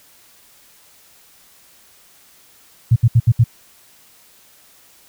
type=tone bursts; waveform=sine; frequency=116.54 Hz; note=A#2; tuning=in tune; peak=-7 dBFS; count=5; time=2.91-3.441 s; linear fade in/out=10 ms; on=51 ms; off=69 ms; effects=white hiss -50 dBFS RMS until 5.08 s

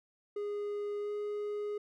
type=tone with pitch glide; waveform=triangle; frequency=411.9 to 415.5 Hz; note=G#4 to G#4; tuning=-14 to +1 cents; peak=-32 dBFS; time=0.36-1.78 s; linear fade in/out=5 ms; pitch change=+15 cents; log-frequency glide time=1-1.11 s; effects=none

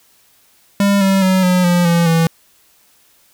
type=tone with pitch steps; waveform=square; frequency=200 / 193.63 / 187.47 / 181.5 / 175.73 / 170.13 / 164.72 Hz; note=G3 / G3 / F#3 / F#3 / F3 / F3 / E3; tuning=+35 / -21 / +23 / -33 / +11 / -45 / -1 cents; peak=-11 dBFS; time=0.8-2.27 s; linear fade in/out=2 ms; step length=210 ms; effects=white hiss -53 dBFS RMS until 3.33 s

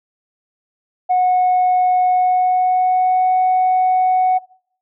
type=tone with pitch glide; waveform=sine; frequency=732 to 741.4 Hz; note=F#5 to F#5; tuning=-19 to +3 cents; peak=-10 dBFS; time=1.09-4.39 s; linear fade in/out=20 ms; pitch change=+22 cents; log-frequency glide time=2.09-3.32 s; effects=noise-tail reverb RT60 0.6 s tail -22 dB re dry + tanh soft clip ceiling -9 dBFS

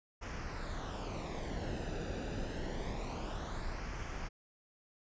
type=noise with flanger; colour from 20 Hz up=brown; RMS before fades=-40 dBFS; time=0.21-4.29 s; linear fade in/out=20 ms; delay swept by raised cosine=0.25 to 0.94 ms; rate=0.26 Hz; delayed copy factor=-0.6; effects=resampled to 16000 Hz

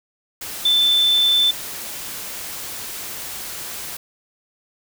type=tone in noise; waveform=sine; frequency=3530 Hz; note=A7; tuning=5 cents sharp; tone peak=-13 dBFS; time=0.65-1.51 s; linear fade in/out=5 ms; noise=white; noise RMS=-31 dBFS; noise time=0.41-3.97 s; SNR=+15 dB; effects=none

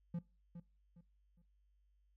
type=tone with echo; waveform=triangle; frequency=171.8 Hz; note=F3; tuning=28 cents flat; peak=-35 dBFS; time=0.14-0.19 s; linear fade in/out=5 ms; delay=410 ms; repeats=3; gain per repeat=-10 dB; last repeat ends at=1.42 s; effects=noise-tail reverb RT60 0.3 s tail -21 dB re dry + added 50 Hz sine -70 dBFS peak until 2.16 s

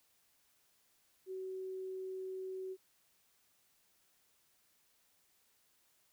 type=tone; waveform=sine; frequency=376.7 Hz; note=F#4; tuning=31 cents sharp; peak=-40 dBFS; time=1.26-2.77 s; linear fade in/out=50 ms; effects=white hiss -73 dBFS RMS until 6.12 s

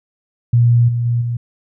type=tone with level steps; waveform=sine; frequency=119.1 Hz; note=A#2; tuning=38 cents sharp; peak=-8 / -15 / -13 / -17 dBFS; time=0.53-1.37 s; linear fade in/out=5 ms; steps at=0.88 / 1.05 / 1.21 s; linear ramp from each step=10 ms; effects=none

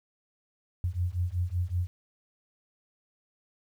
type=beating tone pair; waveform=sine; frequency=86.3 / 91.6 Hz; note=F2 / F#2; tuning=-20 / -17 cents; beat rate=5.3 Hz; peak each=-30 dBFS; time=0.84-1.87 s; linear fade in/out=0 ms; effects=10-bit

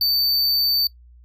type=tone; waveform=square; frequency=4569 Hz; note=D8; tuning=48 cents flat; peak=-18 dBFS; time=0.01-0.87 s; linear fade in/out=2 ms; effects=noise-tail reverb RT60 0.1 s tail -18 dB re dry + added 60 Hz sine -45 dBFS peak until 1.24 s

